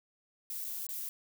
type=noise with dropouts; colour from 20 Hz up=violet; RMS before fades=-39 dBFS; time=0.5-1.09 s; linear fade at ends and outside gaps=1 ms; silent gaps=0.644-0.648 / 0.867-0.889 s; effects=none

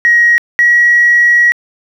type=tone pair in turn; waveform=sine; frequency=1893 / 1913.9 Hz; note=A#6 / A#6; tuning=+26 / +45 cents; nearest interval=unison; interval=19 cents; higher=second; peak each=-4 dBFS; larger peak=neither; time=0.05-0.38 / 0.59-1.52 s; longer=second; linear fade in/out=0 ms; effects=tanh soft clip ceiling 0 dBFS + 7-bit

